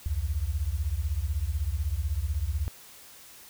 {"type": "beating tone pair", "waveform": "sine", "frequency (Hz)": [66, 82], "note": ["C2", "E2"], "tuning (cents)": [16, -9], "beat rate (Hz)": 16, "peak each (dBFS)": [-29, -29], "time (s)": [0.06, 2.68], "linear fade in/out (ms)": 0, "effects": ["white hiss -50 dBFS RMS until 3.49 s"]}